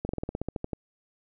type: slowing click train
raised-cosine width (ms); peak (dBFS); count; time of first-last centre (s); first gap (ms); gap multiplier
2; -17; 12; 0.05-0.732; 41; 1.08
effects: none